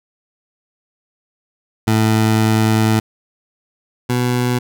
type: tone pair in turn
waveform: 20% pulse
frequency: 110 / 123.47 Hz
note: A2 / B2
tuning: 0 / 0 cents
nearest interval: major second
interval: 200 cents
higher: second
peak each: -7 / -10 dBFS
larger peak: first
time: 1.87-3 / 4.09-4.59 s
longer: first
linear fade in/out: 10 ms
effects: none